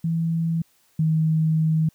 sine tone pair in turn, 164.81 / 158.47 Hz, E3 / D#3, 0 / +32 cents, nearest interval minor second, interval 68 cents, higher first, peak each -20 / -17 dBFS, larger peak second, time 0.04-0.62 / 0.99-1.89 s, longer second, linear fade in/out 5 ms, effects white hiss -62 dBFS RMS until 1.94 s

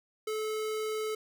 square tone, 433.1 Hz, A4, 27 cents flat, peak -32 dBFS, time 0.27-1.15 s, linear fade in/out 5 ms, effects none

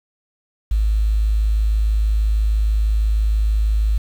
sine tone with quantisation, 53.1 Hz, G#1, 39 cents sharp, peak -14 dBFS, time 0.71-3.98 s, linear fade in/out 5 ms, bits 7, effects none

